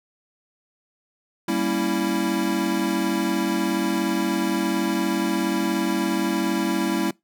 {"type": "chord", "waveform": "square", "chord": "G diminished seventh", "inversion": "none", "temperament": "equal", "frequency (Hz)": [196, 233.1, 277.2, 329.6], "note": ["G3", "Bb3", "Db4", "Fb4"], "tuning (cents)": [0, 0, 0, 0], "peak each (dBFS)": [-28, -29, -29, -25], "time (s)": [1.48, 7.11], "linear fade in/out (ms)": 5, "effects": ["noise-tail reverb RT60 0.2 s tail -24 dB re dry"]}